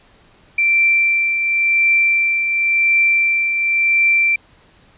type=tone with tremolo; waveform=sine; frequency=2349 Hz; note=D7; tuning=in tune; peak=-10 dBFS; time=0.58-4.36 s; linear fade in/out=5 ms; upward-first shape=triangle; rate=0.93 Hz; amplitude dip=50%; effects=pink hiss -51 dBFS RMS until 4.97 s + resampled to 8000 Hz